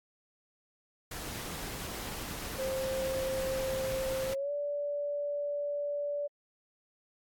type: noise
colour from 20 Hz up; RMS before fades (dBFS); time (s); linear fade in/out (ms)
pink; -40; 1.11-4.34; 5
type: tone with pitch glide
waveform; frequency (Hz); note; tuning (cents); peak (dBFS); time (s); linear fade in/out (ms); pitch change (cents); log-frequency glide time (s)
sine; 528 to 579.1; C5 to D5; +16 to -24; -31; 2.58-6.28; 20; +160; 4.28-4.51
effects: AAC 64 kbps